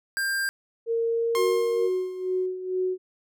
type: tone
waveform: square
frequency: 1592 Hz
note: G6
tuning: 26 cents sharp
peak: -25 dBFS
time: 0.17-0.49 s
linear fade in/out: 0 ms
type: tone with pitch glide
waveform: sine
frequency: 460 to 465.9 Hz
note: A#4 to A#4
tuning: -23 to -1 cents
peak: -22 dBFS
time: 0.86-1.9 s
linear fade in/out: 50 ms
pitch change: +22 cents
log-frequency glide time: 1.07-1.57 s
type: tone with exponential decay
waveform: sawtooth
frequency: 1065 Hz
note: C6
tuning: 30 cents sharp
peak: -22 dBFS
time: 1.35-2.46 s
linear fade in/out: 0 ms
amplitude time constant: 240 ms
type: tone with tremolo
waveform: sine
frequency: 370 Hz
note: F#4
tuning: in tune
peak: -22 dBFS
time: 1.35-2.98 s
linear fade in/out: 50 ms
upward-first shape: sine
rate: 2.2 Hz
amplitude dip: 70%
effects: none